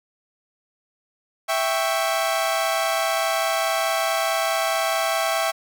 sawtooth chord, C# diminished, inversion first, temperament equal, 659.3 / 784 / 1108.7 Hz, E5 / G5 / C#6, 0 / 0 / 0 cents, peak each -19 / -22 / -24 dBFS, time 1.48-5.52 s, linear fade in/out 20 ms, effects none

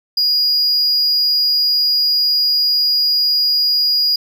triangle tone, 4879 Hz, D#8, 35 cents flat, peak -11 dBFS, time 0.17-4.16 s, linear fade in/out 5 ms, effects none

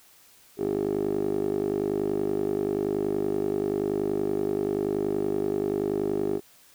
10% pulse tone with band-pass filter, 50.5 Hz, G#1, 48 cents flat, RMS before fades -27 dBFS, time 0.57-6.41 s, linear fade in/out 50 ms, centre 400 Hz, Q 7.9, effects white hiss -56 dBFS RMS until 6.74 s

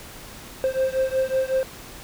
triangle beating tone pair, 523.3 / 528.7 Hz, C5 / C5, 0 / +18 cents, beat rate 5.4 Hz, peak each -21 / -22 dBFS, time 0.64-1.63 s, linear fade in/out 0 ms, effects pink hiss -41 dBFS RMS until 2.03 s

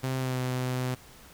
sawtooth tone with pitch glide, 130.81 to 127.23 Hz, C3 to C3, 0 to -48 cents, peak -24 dBFS, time 0.03-0.95 s, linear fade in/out 10 ms, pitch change -48 cents, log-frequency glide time 0.17-0.39 s, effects pink hiss -52 dBFS RMS until 1.33 s

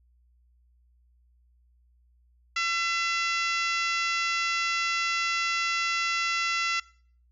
harmonic tone with a mistuned harmonic, 675 Hz, E5, 41 cents sharp, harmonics 2 / 3 / 4 / 5 / 6 / 7 / 8 / 9 / 10, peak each -30 / -30 / -31 / -38 / -39 / -38 / -40 / -42 / -45 dBFS, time 2.56-6.8 s, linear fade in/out 5 ms, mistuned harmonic 10, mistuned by +21 cents, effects noise-tail reverb RT60 0.5 s tail -22 dB re dry + added 60 Hz sine -60 dBFS peak until 7.31 s

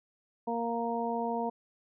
harmonic tone, 233.1 Hz, A#3, in tune, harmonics 1 / 2 / 3 / 4, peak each -35 / -35 / -35 / -35 dBFS, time 0.47-1.5 s, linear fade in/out 10 ms, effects none

